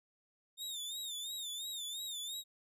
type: tone with vibrato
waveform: sawtooth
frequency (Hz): 3641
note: A#7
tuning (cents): -41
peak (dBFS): -37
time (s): 0.57-2.44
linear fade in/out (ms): 50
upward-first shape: sine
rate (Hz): 2.9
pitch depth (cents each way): 96
effects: resampled to 32000 Hz